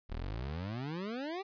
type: exponential sweep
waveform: 25% pulse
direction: up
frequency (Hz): 34.84 to 403.8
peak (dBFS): -33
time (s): 0.09-1.43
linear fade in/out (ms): 20
effects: resampled to 11025 Hz + 12-bit